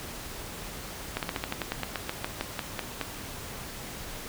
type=slowing click train; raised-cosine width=0.3 ms; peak=-13 dBFS; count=16; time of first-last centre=1.17-3.013 s; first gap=58 ms; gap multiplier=1.1; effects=pink hiss -40 dBFS RMS until 4.28 s